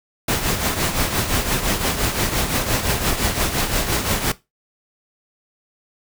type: noise with tremolo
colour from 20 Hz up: pink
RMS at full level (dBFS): -18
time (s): 0.28-4.32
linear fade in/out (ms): 5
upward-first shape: triangle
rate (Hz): 5.8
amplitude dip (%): 65
effects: noise-tail reverb RT60 0.2 s tail -17 dB re dry